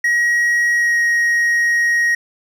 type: tone with pitch glide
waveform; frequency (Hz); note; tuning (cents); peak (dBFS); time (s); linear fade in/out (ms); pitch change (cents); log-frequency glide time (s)
triangle; 1900 to 1883.6; A#6 to A#6; +33 to +18; -11; 0.04-2.15; 5; -15; 0.74-0.99
effects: none